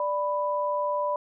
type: tone pair together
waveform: sine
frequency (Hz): 589 / 990.6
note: D5 / B5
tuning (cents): +5 / +5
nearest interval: major sixth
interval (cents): 900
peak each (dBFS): -27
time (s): 0-1.16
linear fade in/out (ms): 2
effects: none